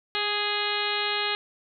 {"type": "harmonic tone with a mistuned harmonic", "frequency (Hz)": 415.3, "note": "G#4", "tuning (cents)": 0, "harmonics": [1, 2, 3, 4, 5, 6, 7, 8, 9, 10], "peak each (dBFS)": [-34, -34, -34, -34, -34, -34, -34, -34, -34, -34], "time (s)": [0.15, 1.35], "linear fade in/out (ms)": 0, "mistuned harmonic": 1, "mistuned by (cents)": -17, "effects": []}